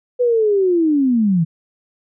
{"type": "linear sweep", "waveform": "sine", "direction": "down", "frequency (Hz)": [500, 155.56], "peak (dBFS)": -12, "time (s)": [0.19, 1.45], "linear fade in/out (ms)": 20, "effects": []}